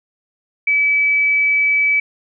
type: tone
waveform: sine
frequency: 2295 Hz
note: D7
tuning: 40 cents flat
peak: -12 dBFS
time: 0.67-2 s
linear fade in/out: 5 ms
effects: none